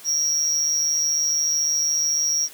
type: tone with amplitude modulation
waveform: triangle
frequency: 5650 Hz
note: F8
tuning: 19 cents sharp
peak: -14 dBFS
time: 0.04-2.49 s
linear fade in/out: 50 ms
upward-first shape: sine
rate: 154 Hz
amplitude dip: 85%
effects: white hiss -44 dBFS RMS until 2.53 s + high-pass 150 Hz 12 dB/octave